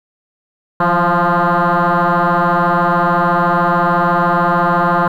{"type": "tone with frequency modulation", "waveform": "sine", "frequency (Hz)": 180.9, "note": "F#3", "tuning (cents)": -39, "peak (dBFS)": -9, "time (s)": [0.8, 5.08], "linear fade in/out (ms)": 5, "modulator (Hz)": 174, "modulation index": 7.3, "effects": ["tanh soft clip ceiling -7 dBFS", "8-bit"]}